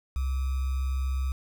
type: tone with sample-and-hold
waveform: sine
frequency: 66 Hz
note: C2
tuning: 16 cents sharp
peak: -25 dBFS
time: 0.16-1.32 s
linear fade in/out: 0 ms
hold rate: 1225 Hz
effects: none